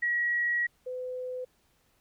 sine tone pair in turn, 1913 / 505.5 Hz, A#6 / B4, +44 / +40 cents, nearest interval octave + major seventh, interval 2304 cents, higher first, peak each -25 / -33 dBFS, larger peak first, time 0.02-0.67 / 0.86-1.45 s, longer first, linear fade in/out 10 ms, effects pink hiss -69 dBFS RMS until 2 s

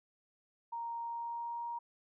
sine tone with pitch glide, 932.3 to 941.5 Hz, A#5 to A#5, 0 to +17 cents, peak -37 dBFS, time 0.72-1.79 s, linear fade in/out 10 ms, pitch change +17 cents, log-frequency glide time 1-1.67 s, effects none

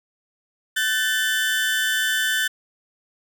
30% pulse tone pair together, 1520.6 / 1760 Hz, F#6 / A6, +47 / 0 cents, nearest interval minor third, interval 253 cents, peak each -20 dBFS, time 0.76-2.48 s, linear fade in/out 10 ms, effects none

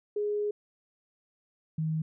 sine tone pair in turn, 415.7 / 158.07 Hz, G#4 / D#3, +2 / +28 cents, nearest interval octave + perfect fourth, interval 1674 cents, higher first, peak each -27 dBFS, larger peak neither, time 0.16-0.51 / 1.78-2.02 s, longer first, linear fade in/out 5 ms, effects none

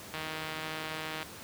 click train, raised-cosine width 0.3 ms, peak -21 dBFS, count 172, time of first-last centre 0.14-1.229 s, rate 157 Hz, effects pink hiss -46 dBFS RMS until 1.43 s + high-pass 100 Hz 12 dB/octave

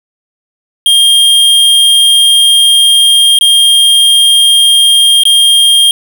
square tone with dropouts, 3217 Hz, G7, 44 cents sharp, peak -4 dBFS, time 0.86-5.91 s, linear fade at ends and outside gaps 1 ms, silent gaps 3.388-3.41 / 5.235-5.253 s, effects none

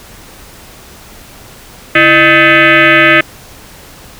sine tone with frequency modulation, 140.5 Hz, C#3, 24 cents sharp, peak -3 dBFS, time 1.95-3.21 s, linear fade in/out 5 ms, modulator 472 Hz, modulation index 5.2, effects pink hiss -35 dBFS RMS until 4.19 s

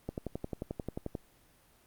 click train, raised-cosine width 2 ms, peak -22 dBFS, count 13, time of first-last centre 0.09-1.152 s, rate 11.3 Hz, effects pink hiss -64 dBFS RMS until 1.86 s + Opus 32 kbps

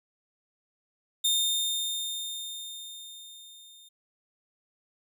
sawtooth tone with level ramp, 3637 Hz, A#7, 43 cents flat, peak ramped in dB -19 to -48 dBFS, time 1.24-3.89 s, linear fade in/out 10 ms, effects none

